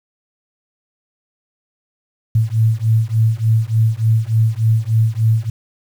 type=beating tone pair; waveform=sine; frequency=110 / 113.4 Hz; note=A2 / A#2; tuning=0 / -47 cents; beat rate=3.4 Hz; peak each=-15 dBFS; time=2.35-5.5 s; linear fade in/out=5 ms; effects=7-bit